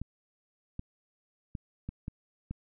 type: clicks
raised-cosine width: 5 ms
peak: -24 dBFS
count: 6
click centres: 0.016 / 0.794 / 1.552 / 1.89 / 2.081 / 2.51 s
effects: none